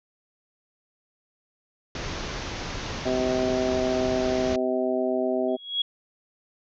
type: low-pass noise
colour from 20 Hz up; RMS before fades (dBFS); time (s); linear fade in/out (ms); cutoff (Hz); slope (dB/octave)
pink; -33; 1.95-4.56; 2; 6500; 96
type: harmonic tone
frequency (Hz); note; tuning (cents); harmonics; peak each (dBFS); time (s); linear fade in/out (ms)
128; C3; -38; 2 / 3 / 4 / 5 / 6; -28 / -27 / -35 / -26 / -37; 3.05-5.57; 20
type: tone with exponential growth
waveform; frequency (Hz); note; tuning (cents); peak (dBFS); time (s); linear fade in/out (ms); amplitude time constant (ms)
sine; 3322; G#7; 0; -19; 5.48-5.82; 5; 73
effects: none